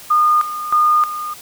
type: tone with tremolo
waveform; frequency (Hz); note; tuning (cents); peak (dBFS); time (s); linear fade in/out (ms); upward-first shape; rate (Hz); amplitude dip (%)
sine; 1220; D#6; -34; -10; 0.1-1.34; 10; square; 1.6; 75
effects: white hiss -38 dBFS RMS until 1.41 s